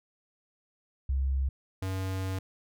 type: tone pair in turn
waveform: sine / square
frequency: 67 / 94.75 Hz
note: C2 / F#2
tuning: +42 / +42 cents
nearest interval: tritone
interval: 600 cents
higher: second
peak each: -25 / -31 dBFS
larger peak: first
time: 1.09-1.49 / 1.82-2.39 s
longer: second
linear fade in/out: 5 ms
effects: none

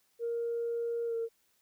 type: tone with pitch glide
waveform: sine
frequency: 467.7 to 458.3 Hz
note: A#4 to A#4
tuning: +6 to -29 cents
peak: -30 dBFS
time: 0.19-1.29 s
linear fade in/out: 50 ms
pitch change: -35 cents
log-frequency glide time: 1.06-1.15 s
effects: tanh soft clip ceiling -26 dBFS + white hiss -72 dBFS RMS until 1.61 s

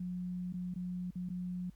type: tone with dropouts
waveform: sine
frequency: 180 Hz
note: F#3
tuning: 47 cents flat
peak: -36 dBFS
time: 0-1.7 s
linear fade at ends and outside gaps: 5 ms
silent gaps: 0.526-0.538 / 0.741-0.759 / 1.107-1.155 / 1.29-1.3 s
effects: added 50 Hz sine -57 dBFS peak until 1.75 s + pink hiss -72 dBFS RMS until 1.75 s

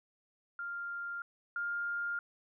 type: tone pair in turn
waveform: sine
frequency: 1396.9 / 1405.8 Hz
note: F6 / F6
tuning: 0 / +11 cents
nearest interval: unison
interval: 11 cents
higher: second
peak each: -37 / -33 dBFS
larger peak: second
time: 0.59-1.22 / 1.56-2.19 s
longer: neither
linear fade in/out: 2 ms
effects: none

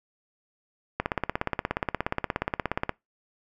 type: click train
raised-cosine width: 0.5 ms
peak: -10 dBFS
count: 33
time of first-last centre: 1-2.893 s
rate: 16.9 Hz
effects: noise-tail reverb RT60 0.2 s tail -24 dB re dry

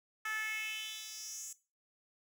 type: tone with high-pass filter sweep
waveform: 10% pulse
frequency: 434.5 Hz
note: A4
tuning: 22 cents flat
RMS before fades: -41 dBFS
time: 0.25-1.53 s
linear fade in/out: 5 ms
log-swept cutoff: 1500 to 7600 Hz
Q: 3.9
effects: noise-tail reverb RT60 0.3 s tail -17 dB re dry

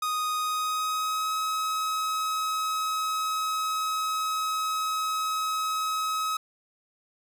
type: tone with pitch glide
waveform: 45% pulse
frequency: 1244.5 to 1276.5 Hz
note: D#6 to D#6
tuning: 0 to +44 cents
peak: -26 dBFS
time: 0.02-6.37 s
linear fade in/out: 5 ms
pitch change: +44 cents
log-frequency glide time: 0.39-1.32 s
effects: none

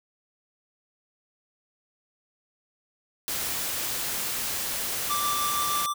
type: noise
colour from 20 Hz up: white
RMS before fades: -30 dBFS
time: 3.28-5.86 s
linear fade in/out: 0 ms
type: tone with tremolo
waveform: square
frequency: 1174.7 Hz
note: D6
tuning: in tune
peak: -26 dBFS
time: 5.09-5.94 s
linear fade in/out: 20 ms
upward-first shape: sine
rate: 6.4 Hz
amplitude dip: 25%
effects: none

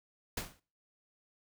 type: noise with exponential decay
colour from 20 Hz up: pink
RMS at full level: -33 dBFS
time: 0.37-0.6 s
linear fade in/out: 5 ms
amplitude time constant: 48 ms
effects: noise-tail reverb RT60 0.4 s tail -23 dB re dry

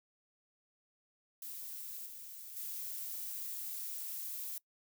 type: noise with level steps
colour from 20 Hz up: violet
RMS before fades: -45 / -49 / -42 dBFS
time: 1.42-4.58 s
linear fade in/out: 2 ms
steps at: 2.06 / 2.56 s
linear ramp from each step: 10 ms
effects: noise-tail reverb RT60 0.1 s tail -22 dB re dry

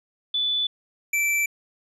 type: tone pair in turn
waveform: sine / square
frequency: 3479 / 2331 Hz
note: A7 / D7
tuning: -20 / -14 cents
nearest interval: perfect fifth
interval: 694 cents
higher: first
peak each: -21 dBFS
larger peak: neither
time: 0.34-0.67 / 1.13-1.46 s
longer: neither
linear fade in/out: 5 ms
effects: resampled to 32000 Hz

